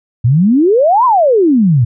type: exponential two-way sweep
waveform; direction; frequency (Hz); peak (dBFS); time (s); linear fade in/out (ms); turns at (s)
sine; up then down; 110.8 to 1055 to 110.8; -6; 0.24-1.85; 10; 1.05
effects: none